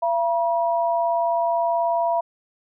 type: tone pair together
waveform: sine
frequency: 679 / 960.3 Hz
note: F5 / B5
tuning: -49 / -49 cents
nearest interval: tritone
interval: 600 cents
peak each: -20 / -23 dBFS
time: 0.02-2.21 s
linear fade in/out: 10 ms
effects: none